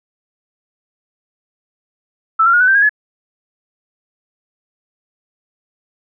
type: tone with pitch steps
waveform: sine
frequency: 1318.5 / 1376.1 / 1436.2 / 1498.9 / 1564.4 / 1632.7 / 1704 Hz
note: E6 / F6 / F6 / F#6 / G6 / G#6 / G#6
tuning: 0 / -26 / +48 / +22 / -4 / -30 / +44 cents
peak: -8 dBFS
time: 2.39-2.894 s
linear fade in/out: 10 ms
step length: 72 ms
effects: none